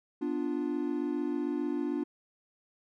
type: chord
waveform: triangle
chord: B diminished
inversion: none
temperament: equal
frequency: 246.9 / 293.7 / 349.2 Hz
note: B3 / D4 / F4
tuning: 0 / 0 / 0 cents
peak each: -34 / -30 / -33 dBFS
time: 0.21-2.04 s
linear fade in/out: 10 ms
effects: none